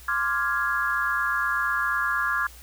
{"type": "chord", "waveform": "sine", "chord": "D half-diminished seventh", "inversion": "third", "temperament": "equal", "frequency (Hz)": [1046.5, 1174.7, 1396.9, 1661.2], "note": ["C6", "D6", "F6", "Ab6"], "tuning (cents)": [0, 0, 0, 0], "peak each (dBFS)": [-31, -29, -27, -26], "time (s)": [0.08, 2.47], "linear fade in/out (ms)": 5, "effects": ["added 60 Hz sine -46 dBFS peak until 2.62 s", "white hiss -49 dBFS RMS until 2.62 s"]}